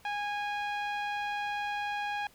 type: tone with low-pass filter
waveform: sawtooth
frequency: 823 Hz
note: G#5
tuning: 16 cents flat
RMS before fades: -34 dBFS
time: 0.05-2.27 s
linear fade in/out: 2 ms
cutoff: 2700 Hz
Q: 1.3
effects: pink hiss -60 dBFS RMS until 2.34 s